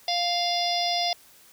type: harmonic tone with a mistuned harmonic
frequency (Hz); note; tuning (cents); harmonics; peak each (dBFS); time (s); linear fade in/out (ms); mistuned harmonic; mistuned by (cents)
698.5; F5; 0; 1 / 3 / 4 / 5 / 6 / 7 / 8; -26 / -35 / -38 / -30 / -37 / -29 / -36; 0.08-1.13; 2; 7; +18
effects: white hiss -54 dBFS RMS until 1.52 s